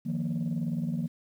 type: chord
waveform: sine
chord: Eb suspended second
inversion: none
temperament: equal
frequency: 155.56 / 174.61 / 233.1 Hz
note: Eb3 / F3 / Bb3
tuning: 0 / 0 / 0 cents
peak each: -31 dBFS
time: 0.05-1.08 s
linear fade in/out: 20 ms
effects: tanh soft clip ceiling -23 dBFS + 10-bit